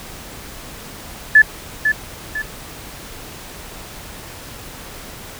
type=tone with echo; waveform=sine; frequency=1732 Hz; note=A6; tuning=28 cents flat; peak=-4 dBFS; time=1.35-1.42 s; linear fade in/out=5 ms; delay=500 ms; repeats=2; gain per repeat=-8 dB; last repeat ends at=2.42 s; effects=pink hiss -35 dBFS RMS until 5.39 s